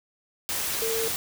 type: tone in noise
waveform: sine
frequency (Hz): 451.1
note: A4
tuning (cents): +43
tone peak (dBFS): -27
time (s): 0.82-1.08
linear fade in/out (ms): 0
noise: white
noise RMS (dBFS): -29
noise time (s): 0.49-1.16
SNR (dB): -1
effects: none